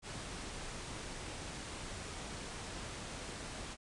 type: low-pass noise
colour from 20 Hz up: pink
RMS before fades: -45 dBFS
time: 0.02-3.77 s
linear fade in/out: 50 ms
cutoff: 9800 Hz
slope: 96 dB/octave
effects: none